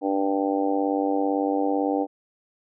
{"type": "harmonic tone", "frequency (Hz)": 97.9, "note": "G2", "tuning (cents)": -2, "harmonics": [3, 4, 5, 6, 7, 8, 9], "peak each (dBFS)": [-24, -34, -27, -32, -34, -28, -40], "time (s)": [0.01, 2.07], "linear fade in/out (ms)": 50, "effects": []}